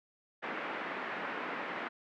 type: band-pass noise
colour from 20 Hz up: white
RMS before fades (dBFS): -39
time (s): 0.42-1.89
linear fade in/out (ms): 20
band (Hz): 200 to 2100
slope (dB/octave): 24
effects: none